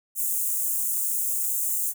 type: high-pass noise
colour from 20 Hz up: white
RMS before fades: -26 dBFS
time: 0.15-1.94 s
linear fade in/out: 50 ms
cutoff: 7000 Hz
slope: 48 dB/octave
effects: none